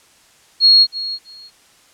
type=tone with echo; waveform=sine; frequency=4300 Hz; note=C8; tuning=47 cents sharp; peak=-6 dBFS; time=0.6-0.87 s; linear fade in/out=50 ms; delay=320 ms; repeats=2; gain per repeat=-15 dB; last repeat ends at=1.51 s; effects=white hiss -51 dBFS RMS until 1.93 s + low-pass 9000 Hz 12 dB/octave